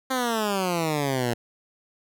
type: exponential sweep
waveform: 10% pulse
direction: down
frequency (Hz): 265.8 to 115.9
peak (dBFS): -15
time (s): 0.1-1.34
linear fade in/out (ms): 10
effects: none